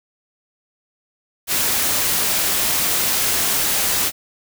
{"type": "noise", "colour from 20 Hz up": "white", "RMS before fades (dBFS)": -19, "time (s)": [1.47, 4.12], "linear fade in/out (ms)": 50, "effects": []}